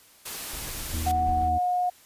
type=noise; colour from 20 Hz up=white; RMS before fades=-35 dBFS; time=0.25-1.12 s; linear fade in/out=10 ms
type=noise with tremolo; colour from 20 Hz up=brown; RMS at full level=-37 dBFS; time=0.53-1.49 s; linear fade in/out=5 ms; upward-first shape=sine; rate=8.2 Hz; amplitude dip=25%
type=harmonic tone; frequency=79.5 Hz; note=D#2; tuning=38 cents sharp; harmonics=1 / 3 / 4; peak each=-28 / -38 / -40 dBFS; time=0.92-1.59 s; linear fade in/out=20 ms
type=tone with pitch glide; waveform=sine; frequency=737 to 720.6 Hz; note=F#5 to F#5; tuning=-7 to -46 cents; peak=-22 dBFS; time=1.06-1.9 s; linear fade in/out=10 ms; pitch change=-39 cents; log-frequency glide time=1.41-1.61 s
effects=white hiss -55 dBFS RMS until 2.05 s + resampled to 32000 Hz